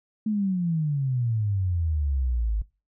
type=exponential sweep; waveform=sine; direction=down; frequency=220 to 50.7 Hz; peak=-22 dBFS; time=0.26-2.62 s; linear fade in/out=5 ms; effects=noise-tail reverb RT60 0.3 s tail -23 dB re dry